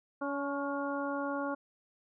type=harmonic tone with a mistuned harmonic; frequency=282.3 Hz; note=C#4; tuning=32 cents sharp; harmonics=1 / 2 / 3 / 4 / 5; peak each=-36 / -37 / -41 / -40 / -41 dBFS; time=0.21-1.55 s; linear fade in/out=10 ms; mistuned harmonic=4; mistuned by=-32 cents; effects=none